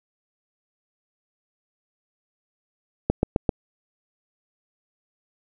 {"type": "click train", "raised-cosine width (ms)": 2, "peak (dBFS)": -5, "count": 4, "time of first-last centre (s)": [3.1, 3.492], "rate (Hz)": 7.65, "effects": []}